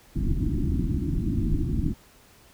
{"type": "low-pass noise", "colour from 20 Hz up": "pink", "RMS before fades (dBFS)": -25, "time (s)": [0.15, 1.94], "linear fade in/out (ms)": 20, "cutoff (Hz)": 340, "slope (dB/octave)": 96, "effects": ["pink hiss -55 dBFS RMS until 2.53 s"]}